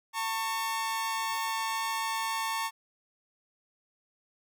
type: tone pair together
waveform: sawtooth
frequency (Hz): 899.6 / 1107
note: A5 / C#6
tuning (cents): +38 / -3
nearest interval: major third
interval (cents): 359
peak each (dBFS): -28 / -30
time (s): 0.13-2.71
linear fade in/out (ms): 50
effects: none